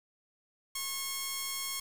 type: tone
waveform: 5% pulse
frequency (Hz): 1087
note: C#6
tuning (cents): -34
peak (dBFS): -22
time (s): 0.75-1.8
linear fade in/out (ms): 5
effects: 8-bit